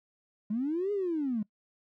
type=linear two-way sweep; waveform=triangle; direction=up then down; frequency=201.3 to 418.6 to 201.3 Hz; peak=-24 dBFS; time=0.5-1.43 s; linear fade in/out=10 ms; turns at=0.92 s; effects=noise-tail reverb RT60 0.1 s tail -25 dB re dry + tanh soft clip ceiling -26 dBFS